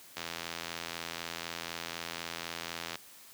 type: click train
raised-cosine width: 0.2 ms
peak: -19 dBFS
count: 235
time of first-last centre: 0.17-2.956 s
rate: 84 Hz
effects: white hiss -54 dBFS RMS until 3.33 s + high-pass 100 Hz 12 dB/octave